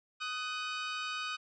20% pulse tone pair together, 1248.8 / 1501 Hz, D#6 / F#6, +6 / +24 cents, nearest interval minor third, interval 318 cents, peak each -32 / -35 dBFS, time 0.2-1.37 s, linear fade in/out 20 ms, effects resampled to 16000 Hz

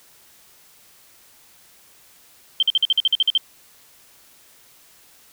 sine tone bursts, 3136 Hz, G7, in tune, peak -13 dBFS, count 11, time 2.6-3.377 s, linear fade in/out 2 ms, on 27 ms, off 48 ms, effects white hiss -52 dBFS RMS until 5.32 s

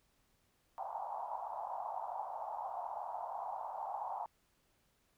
white band-pass noise, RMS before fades -42 dBFS, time 0.78-4.26 s, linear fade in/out 0 ms, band 710 to 930 Hz, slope 48 dB/octave, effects pink hiss -75 dBFS RMS until 5.17 s

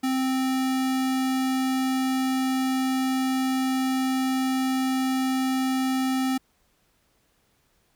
square tone, 261.6 Hz, C4, in tune, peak -23 dBFS, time 0.03-6.38 s, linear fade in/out 10 ms, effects pink hiss -67 dBFS RMS until 7.95 s

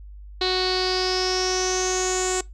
sawtooth tone with low-pass filter sweep, 370 Hz, F#4, in tune, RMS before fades -23 dBFS, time 0.41-2.41 s, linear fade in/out 5 ms, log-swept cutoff 4100 to 7500 Hz, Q 9.1, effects noise-tail reverb RT60 0.2 s tail -23 dB re dry + added 50 Hz sine -38 dBFS peak until 2.53 s

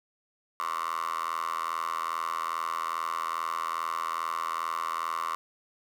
10% pulse tone with high-pass filter, 82.41 Hz, E2, in tune, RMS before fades -32 dBFS, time 0.6-5.35 s, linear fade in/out 0 ms, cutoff 1100 Hz, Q 9.2, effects none

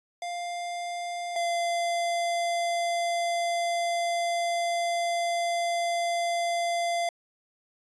square tone pair in turn, 698.5 / 687.7 Hz, F5 / F5, 0 / -27 cents, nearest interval unison, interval 27 cents, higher first, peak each -32 / -26 dBFS, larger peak second, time 0.22-1.36 / 1.36-7.09 s, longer second, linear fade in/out 2 ms, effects resampled to 22050 Hz

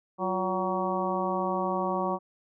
harmonic tone with a mistuned harmonic, 187.5 Hz, F#3, 23 cents sharp, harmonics 1 / 2 / 3 / 4 / 5 / 6, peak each -33 / -33 / -33 / -33 / -33 / -33 dBFS, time 0.18-2.19 s, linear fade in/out 50 ms, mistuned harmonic 2, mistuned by -77 cents, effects none

